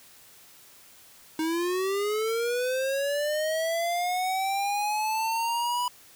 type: linear sweep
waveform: square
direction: up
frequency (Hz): 312.9 to 987.8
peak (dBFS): -26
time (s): 1.39-5.88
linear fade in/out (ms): 2
effects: white hiss -53 dBFS RMS until 6.15 s